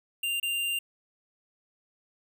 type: tone with dropouts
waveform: square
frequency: 2788 Hz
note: F7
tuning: 4 cents flat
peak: -28 dBFS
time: 0.23-0.79 s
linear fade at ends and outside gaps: 5 ms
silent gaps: 0.4-0.428 s
effects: none